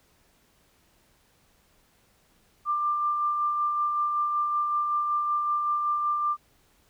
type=tone with tremolo; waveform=sine; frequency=1188 Hz; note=D6; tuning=20 cents sharp; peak=-22 dBFS; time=2.65-6.37 s; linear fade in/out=50 ms; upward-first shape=sine; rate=5.3 Hz; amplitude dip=30%; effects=pink hiss -64 dBFS RMS until 6.89 s